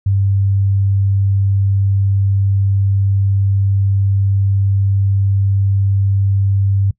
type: tone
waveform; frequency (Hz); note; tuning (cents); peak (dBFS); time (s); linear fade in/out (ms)
sine; 98.4; G2; +7; -11; 0.06-6.91; 5
effects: noise-tail reverb RT60 0.1 s tail -21 dB re dry